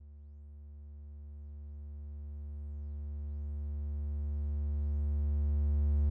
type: tone with level ramp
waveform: triangle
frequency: 73 Hz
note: D2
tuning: 10 cents flat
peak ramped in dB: -47 to -23 dBFS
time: 0-6.1 s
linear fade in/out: 10 ms
effects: none